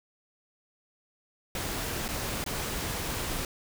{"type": "noise with dropouts", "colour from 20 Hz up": "pink", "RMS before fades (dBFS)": -33, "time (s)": [1.55, 3.45], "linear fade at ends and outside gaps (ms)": 2, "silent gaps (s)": [[2.081, 2.087], [2.441, 2.462]], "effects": []}